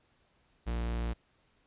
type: tone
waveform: 45% pulse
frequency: 58.27 Hz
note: A#1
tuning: in tune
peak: -31 dBFS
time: 0.66-1.14 s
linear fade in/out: 20 ms
effects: pink hiss -70 dBFS RMS until 1.66 s + resampled to 8000 Hz